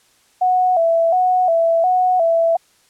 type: tone with vibrato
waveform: sine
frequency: 698.5 Hz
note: F5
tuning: in tune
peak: -12 dBFS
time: 0.41-2.57 s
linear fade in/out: 10 ms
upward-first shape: square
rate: 1.4 Hz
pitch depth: 88 cents each way
effects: white hiss -56 dBFS RMS until 2.89 s + low-pass 10000 Hz 12 dB/octave